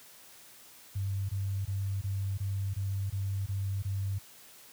sine tone bursts, 98 Hz, G2, in tune, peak -29 dBFS, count 9, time 0.95-4.186 s, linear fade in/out 10 ms, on 340 ms, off 22 ms, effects white hiss -54 dBFS RMS until 4.72 s + high-pass 60 Hz 12 dB/octave

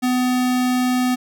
square tone, 251.2 Hz, B3, 30 cents sharp, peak -17 dBFS, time 0.02-1.16 s, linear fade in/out 20 ms, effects none

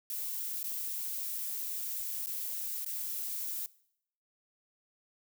violet noise with dropouts, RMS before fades -37 dBFS, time 0.1-3.66 s, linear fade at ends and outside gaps 1 ms, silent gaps 0.63-0.641 / 2.261-2.27 / 2.847-2.862 s, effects noise-tail reverb RT60 0.7 s tail -21 dB re dry

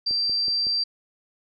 sine tone, 4699 Hz, D8, in tune, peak -21 dBFS, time 0.06-0.84 s, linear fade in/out 10 ms
click train, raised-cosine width 2 ms, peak -28 dBFS, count 4, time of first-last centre 0.11-0.669 s, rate 5.37 Hz
effects none

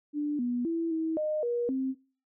sine tone with pitch steps, 294.9 / 243.6 / 331.7 / 321.7 / 613 / 478.2 / 263.7 Hz, D4 / B3 / E4 / E4 / D#5 / A#4 / C4, +7 / -24 / +11 / -42 / -26 / +44 / +14 cents, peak -27 dBFS, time 0.13-1.95 s, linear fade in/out 50 ms, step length 260 ms, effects noise-tail reverb RT60 0.4 s tail -22 dB re dry

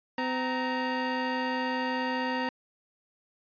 25% pulse tone pair together, 255.6 / 932.3 Hz, C4 / A#5, -40 / 0 cents, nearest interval octave + minor seventh, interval 2240 cents, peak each -27 dBFS, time 0.18-2.49 s, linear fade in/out 2 ms, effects resampled to 11025 Hz

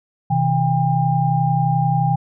sine tone cluster, 129.9 / 161.3 / 802 Hz, C3 / E3 / G5, -12 / -37 / +39 cents, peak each -19 dBFS, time 0.3-2.16 s, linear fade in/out 10 ms, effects none

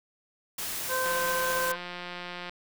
white noise, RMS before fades -34 dBFS, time 0.58-1.72 s, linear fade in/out 5 ms
harmonic tone, 516 Hz, C5, 24 cents flat, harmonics 1 / 2 / 3, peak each -31 / -31 / -31 dBFS, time 0.88-1.77 s, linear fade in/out 50 ms
click train, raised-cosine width 0.3 ms, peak -22 dBFS, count 255, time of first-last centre 1.06-2.495 s, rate 177 Hz
effects none

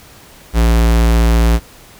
square tone, 57.2 Hz, A#1, 32 cents flat, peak -9 dBFS, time 0.53-1.6 s, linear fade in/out 50 ms, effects pink hiss -41 dBFS RMS until 1.99 s

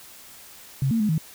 sine tone with pitch steps, 134.9 / 227.1 / 211.7 / 158.3 Hz, C#3 / A#3 / G#3 / D#3, -47 / -45 / +33 / +30 cents, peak -19 dBFS, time 0.82-1.18 s, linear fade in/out 2 ms, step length 90 ms, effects white hiss -46 dBFS RMS until 1.34 s

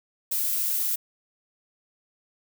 violet noise, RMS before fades -26 dBFS, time 0.31-0.96 s, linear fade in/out 10 ms, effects none

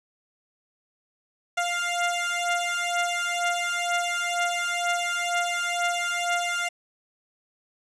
15% pulse beating tone pair, 698.5 / 700.6 Hz, F5 / F5, 0 / +5 cents, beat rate 2.1 Hz, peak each -21 dBFS, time 1.57-6.69 s, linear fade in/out 10 ms, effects resampled to 24000 Hz

